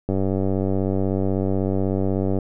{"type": "click train", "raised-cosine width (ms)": 2, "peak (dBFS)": -10, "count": 222, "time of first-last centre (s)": [0.09, 2.387], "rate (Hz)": 96.2, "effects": []}